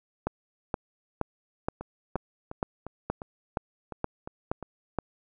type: two click trains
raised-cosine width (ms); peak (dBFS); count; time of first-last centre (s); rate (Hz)
1; -23 / -13; 9 / 11; 1.81-4.627 / 0.27-4.987; 2.84 / 2.12
effects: none